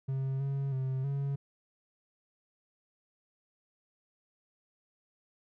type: tone with pitch steps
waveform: triangle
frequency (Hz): 134 / 137.9 / 131.7 / 139.3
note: C3 / C#3 / C3 / C#3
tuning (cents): +42 / -9 / +12 / +9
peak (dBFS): -28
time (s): 0.08-1.36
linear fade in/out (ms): 10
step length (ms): 320
effects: none